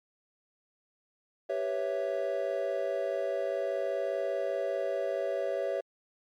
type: chord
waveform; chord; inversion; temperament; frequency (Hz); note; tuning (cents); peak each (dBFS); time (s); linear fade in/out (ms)
triangle; C# half-diminished seventh; second; equal; 392 / 493.9 / 554.4 / 659.3; G4 / B4 / C#5 / E5; 0 / 0 / 0 / 0; -34 / -35 / -30 / -32; 1.49-5.81; 10
effects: tanh soft clip ceiling -17 dBFS + MP3 64 kbps